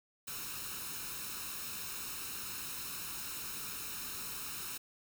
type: noise with comb filter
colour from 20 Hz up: white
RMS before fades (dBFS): -42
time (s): 0.27-4.78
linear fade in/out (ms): 10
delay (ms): 0.75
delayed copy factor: +0.65
effects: none